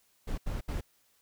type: noise bursts at uneven times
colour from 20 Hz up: brown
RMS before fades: -33 dBFS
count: 3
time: 0.27-0.38 / 0.46-0.61 / 0.68-0.81 s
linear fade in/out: 10 ms
effects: white hiss -69 dBFS RMS until 1.21 s